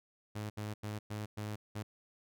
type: tone bursts at uneven times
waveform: sawtooth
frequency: 105.7 Hz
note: G#2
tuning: 31 cents sharp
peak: -34 dBFS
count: 6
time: 0.35-0.5 / 0.57-0.74 / 0.83-0.99 / 1.1-1.26 / 1.37-1.56 / 1.75-1.83 s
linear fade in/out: 10 ms
effects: none